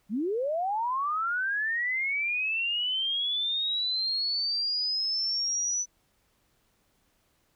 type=linear sweep; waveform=sine; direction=up; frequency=185 to 5990 Hz; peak=-26 dBFS; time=0.09-5.86 s; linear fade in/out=50 ms; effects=pink hiss -70 dBFS RMS until 7.55 s